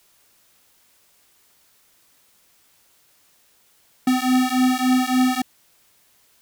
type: beating tone pair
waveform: square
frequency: 253.2 / 256.7 Hz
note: B3 / C4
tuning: +43 / -33 cents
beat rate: 3.5 Hz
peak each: -20 dBFS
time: 4.07-5.42 s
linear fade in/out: 5 ms
effects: white hiss -59 dBFS RMS until 6.41 s